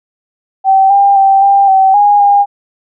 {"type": "tone with pitch steps", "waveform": "sine", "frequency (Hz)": [772, 798, 780, 794, 768, 821, 809], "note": ["G5", "G5", "G5", "G5", "G5", "G#5", "G#5"], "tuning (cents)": [-27, 31, -9, 22, -36, -20, -46], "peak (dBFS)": -4, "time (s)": [0.64, 2.46], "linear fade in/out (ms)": 50, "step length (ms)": 260, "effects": []}